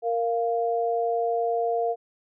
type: tone pair together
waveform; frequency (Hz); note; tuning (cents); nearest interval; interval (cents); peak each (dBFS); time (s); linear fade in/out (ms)
sine; 464.5 / 696; A#4 / F5; -6 / -6; perfect fifth; 700; -25; 0.02-1.96; 50
effects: none